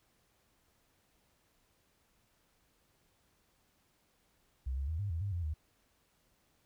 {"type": "tone with pitch steps", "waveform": "sine", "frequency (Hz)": [64.9, 68.6, 79.9, 101.5, 82.3, 100.4, 86.7, 77], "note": ["C2", "C#2", "D#2", "G#2", "E2", "G2", "F2", "D#2"], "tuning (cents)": [-13, -17, 47, -39, -2, 42, -12, -17], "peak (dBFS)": -33, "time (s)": [4.66, 5.54], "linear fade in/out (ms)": 10, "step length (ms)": 110, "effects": ["pink hiss -73 dBFS RMS until 6.65 s"]}